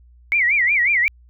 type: tone with vibrato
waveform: sine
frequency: 2135 Hz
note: C7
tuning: 34 cents sharp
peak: -14 dBFS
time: 0.32-1.08 s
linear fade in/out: 0 ms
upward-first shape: sine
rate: 5.5 Hz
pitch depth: 210 cents each way
effects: added 60 Hz sine -46 dBFS peak until 1.29 s